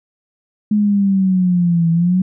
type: exponential two-way sweep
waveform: sine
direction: down then up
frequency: 212.2 to 164.81 to 188.3 Hz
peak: -11 dBFS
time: 0.71-2.22 s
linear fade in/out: 5 ms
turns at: 1.91 s
effects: none